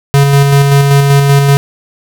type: tone with tremolo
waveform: square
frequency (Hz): 140.3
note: C#3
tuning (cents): +21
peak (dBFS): -4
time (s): 0.14-1.57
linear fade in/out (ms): 0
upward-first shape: square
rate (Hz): 5.2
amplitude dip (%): 30
effects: 7-bit